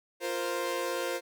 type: chord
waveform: sawtooth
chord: F suspended fourth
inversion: none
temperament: equal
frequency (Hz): 349.2 / 466.2 / 523.3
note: F4 / Bb4 / C5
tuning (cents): 0 / 0 / 0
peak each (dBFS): -32 / -33 / -29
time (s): 0.2-1.21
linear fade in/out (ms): 50
effects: none